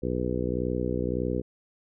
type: harmonic tone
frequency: 61.74 Hz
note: B1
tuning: in tune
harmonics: 1 / 2 / 3 / 4 / 5 / 6 / 7 / 8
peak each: -34 / -34 / -34 / -34 / -34 / -34 / -34 / -34 dBFS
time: 0.02-1.42 s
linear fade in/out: 20 ms
effects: none